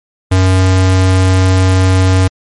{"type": "tone", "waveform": "square", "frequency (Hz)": 93.5, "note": "F#2", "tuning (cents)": 19, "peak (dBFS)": -7, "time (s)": [0.31, 2.28], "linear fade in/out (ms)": 10, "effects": ["MP3 48 kbps"]}